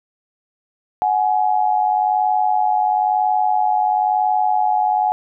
sine tone pair together, 740 / 841 Hz, F#5 / G#5, 0 / +22 cents, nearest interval major second, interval 222 cents, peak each -17 dBFS, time 1.02-5.12 s, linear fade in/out 0 ms, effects none

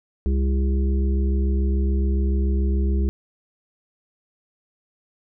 harmonic tone, 67 Hz, C2, 42 cents sharp, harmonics 1 / 3 / 5 / 6, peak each -18 / -28 / -32 / -34 dBFS, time 0.26-3.09 s, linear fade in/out 0 ms, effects none

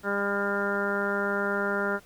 harmonic tone, 200.8 Hz, G3, 42 cents sharp, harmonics 1 / 2 / 3 / 4 / 5 / 6 / 7 / 8 / 9, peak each -33 / -31 / -33 / -39 / -37 / -41 / -29 / -39 / -40 dBFS, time 0.03-2 s, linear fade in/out 50 ms, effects pink hiss -56 dBFS RMS until 2.05 s

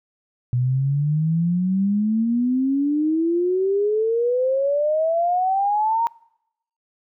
sine exponential sweep, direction up, 121.5 to 938 Hz, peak -17 dBFS, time 0.53-6.07 s, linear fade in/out 0 ms, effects noise-tail reverb RT60 0.8 s tail -25 dB re dry

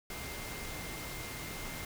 sine tone in noise, 2102 Hz, C7, 7 cents sharp, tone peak -48 dBFS, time 0.1-1.85 s, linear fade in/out 2 ms, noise pink, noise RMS -42 dBFS, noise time 0.1-1.85 s, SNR -9 dB, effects none

